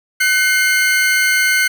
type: tone pair together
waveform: 40% pulse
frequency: 1508.5 / 2126 Hz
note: F#6 / C7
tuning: +33 / +27 cents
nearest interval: tritone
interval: 594 cents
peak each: -14 dBFS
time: 0.2-1.68 s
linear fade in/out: 10 ms
effects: none